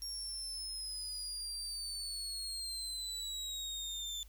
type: exponential sweep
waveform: 30% pulse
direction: down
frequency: 5570 to 3527 Hz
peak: -36 dBFS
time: 0.02-4.23 s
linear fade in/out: 0 ms
effects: added 50 Hz sine -53 dBFS peak until 4.28 s + white hiss -66 dBFS RMS until 4.28 s